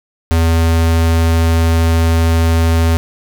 square tone, 82.41 Hz, E2, in tune, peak -10 dBFS, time 0.31-2.97 s, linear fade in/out 0 ms, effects none

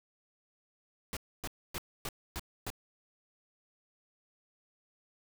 pink noise bursts, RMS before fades -38 dBFS, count 6, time 1.13-2.702 s, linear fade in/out 0 ms, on 37 ms, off 270 ms, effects none

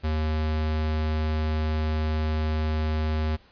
square tone, 77.78 Hz, D#2, in tune, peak -24 dBFS, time 0.03-3.37 s, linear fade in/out 20 ms, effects pink hiss -57 dBFS RMS until 3.51 s + resampled to 11025 Hz

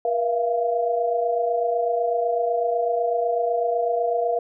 sine tone cluster, 478.4 / 663 / 691 Hz, A#4 / E5 / F5, +45 / +10 / -19 cents, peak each -23 / -28 / -23 dBFS, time 0.05-4.39 s, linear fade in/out 2 ms, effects none

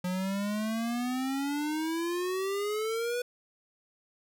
square exponential sweep, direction up, 178.9 to 493.9 Hz, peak -30 dBFS, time 0.04-3.22 s, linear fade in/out 5 ms, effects none

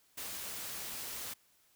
white noise, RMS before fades -42 dBFS, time 0.17-1.34 s, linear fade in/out 10 ms, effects white hiss -69 dBFS RMS until 1.75 s

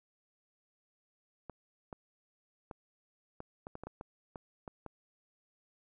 clicks, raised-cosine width 1 ms, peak -29 dBFS, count 12, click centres 1.497 / 1.928 / 2.712 / 3.404 / 3.669 / 3.754 / 3.836 / 3.87 / 4.011 / 4.358 / 4.678 / 4.863 s, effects none

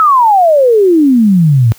sine exponential sweep, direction down, 1318.5 to 108.1 Hz, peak -4 dBFS, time 0-1.72 s, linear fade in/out 0 ms, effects white hiss -41 dBFS RMS until 1.78 s + high-pass 60 Hz 12 dB/octave

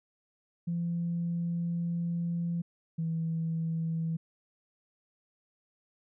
sine tone pair in turn, 170.6 / 163.35 Hz, F3 / E3, -40 / -15 cents, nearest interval minor second, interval 75 cents, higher first, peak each -28 dBFS, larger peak neither, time 0.67-2.62 / 2.98-4.17 s, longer first, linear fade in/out 10 ms, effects tanh soft clip ceiling -24 dBFS

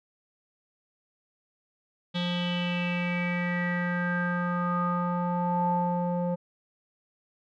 square tone with low-pass filter sweep, 176.1 Hz, F3, 15 cents sharp, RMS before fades -28 dBFS, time 2.14-6.36 s, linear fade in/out 20 ms, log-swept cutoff 3500 to 680 Hz, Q 7.2, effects none

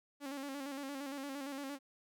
sawtooth tone with vibrato, 277.2 Hz, C#4, in tune, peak -37 dBFS, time 0.2-1.79 s, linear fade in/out 50 ms, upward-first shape square, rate 8.7 Hz, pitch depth 55 cents each way, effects none

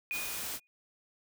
white noise, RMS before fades -38 dBFS, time 0.11-0.6 s, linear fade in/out 50 ms
sine tone with exponential decay, 2463 Hz, D#7, 18 cents flat, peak -31 dBFS, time 0.11-0.67 s, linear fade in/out 0 ms, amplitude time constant 120 ms
effects none

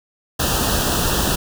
pink band-stop noise, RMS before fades -19 dBFS, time 0.39-1.36 s, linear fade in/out 10 ms, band 1800 to 2600 Hz, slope 96 dB/octave, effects none

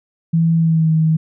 sine tone with pitch glide, 164.81 to 159.01 Hz, E3 to D#3, 0 to +38 cents, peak -11 dBFS, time 0.33-1.17 s, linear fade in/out 10 ms, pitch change -62 cents, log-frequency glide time 0.56-0.91 s, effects none

